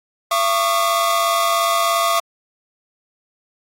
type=tone cluster; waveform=45% pulse; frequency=675 / 1115 / 1212 Hz; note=E5 / C#6 / D#6; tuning=+41 / +10 / -46 cents; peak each=-20 dBFS; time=0.31-2.2 s; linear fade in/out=5 ms; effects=AAC 48 kbps